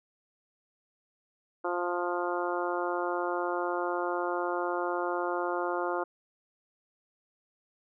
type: harmonic tone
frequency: 176 Hz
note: F3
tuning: 14 cents sharp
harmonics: 2 / 3 / 4 / 5 / 6 / 7 / 8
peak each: -33 / -35 / -36 / -37 / -38 / -38 / -39 dBFS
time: 1.64-6.04 s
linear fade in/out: 10 ms
effects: none